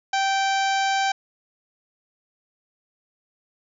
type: harmonic tone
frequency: 780 Hz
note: G5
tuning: 9 cents flat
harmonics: 1 / 2 / 3 / 4 / 5 / 6 / 7 / 8 / 9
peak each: -21 / -27 / -31 / -33 / -35 / -37 / -38 / -39 / -40 dBFS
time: 0.13-1.12 s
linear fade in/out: 5 ms
effects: none